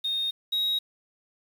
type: tone pair in turn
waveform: sine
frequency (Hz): 3697 / 3799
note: A#7 / A#7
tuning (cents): -15 / +32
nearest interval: unison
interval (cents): 47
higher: second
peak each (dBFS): -24 / -21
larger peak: second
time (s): 0.04-0.31 / 0.52-0.79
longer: neither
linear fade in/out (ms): 10
effects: tanh soft clip ceiling -22 dBFS + 8-bit